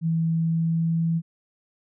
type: tone with pitch glide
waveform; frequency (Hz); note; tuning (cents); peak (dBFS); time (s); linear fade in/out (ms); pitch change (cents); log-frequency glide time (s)
sine; 163.7 to 165.22; E3 to E3; -12 to +4; -20; 0.01-1.22; 50; +16; 0.33-1.07
effects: none